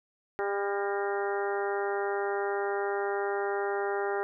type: harmonic tone with a mistuned harmonic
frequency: 200.3 Hz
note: G3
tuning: 38 cents sharp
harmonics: 2 / 3 / 4 / 5 / 6 / 7 / 8 / 9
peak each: -30 / -39 / -34 / -43 / -42 / -39 / -43 / -41 dBFS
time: 0.39-4.23 s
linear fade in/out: 0 ms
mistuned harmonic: 9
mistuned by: +51 cents
effects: none